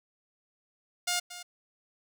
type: tone with echo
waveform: 5% pulse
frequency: 710 Hz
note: F5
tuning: 28 cents sharp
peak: -16 dBFS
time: 1.07-1.2 s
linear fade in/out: 10 ms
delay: 230 ms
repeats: 1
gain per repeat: -14 dB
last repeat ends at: 1.43 s
effects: none